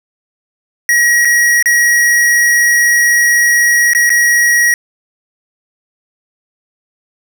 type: tone with dropouts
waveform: square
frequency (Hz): 1904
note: A#6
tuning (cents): +36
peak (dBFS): -8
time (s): 0.89-4.74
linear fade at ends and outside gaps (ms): 1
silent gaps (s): 1.249-1.253 / 1.626-1.658 / 3.934-3.949 / 4.094-4.102
effects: none